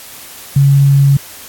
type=tone; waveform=sine; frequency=139.2 Hz; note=C#3; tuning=8 cents sharp; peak=-5 dBFS; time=0.56-1.17 s; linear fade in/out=5 ms; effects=white hiss -33 dBFS RMS until 1.48 s + AAC 64 kbps